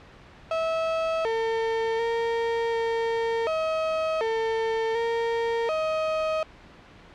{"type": "tone with pitch steps", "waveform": "35% pulse", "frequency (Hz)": [650, 451.5, 461.7, 457.8, 637, 448.9, 462.1, 630], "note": ["E5", "A4", "A#4", "A#4", "D#5", "A4", "A#4", "D#5"], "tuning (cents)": [-24, 45, -17, -31, 41, 35, -15, 21], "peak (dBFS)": -22, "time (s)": [0.51, 6.43], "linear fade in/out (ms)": 2, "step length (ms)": 740, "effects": ["pink hiss -49 dBFS RMS until 7.14 s", "low-pass 3000 Hz 12 dB/octave"]}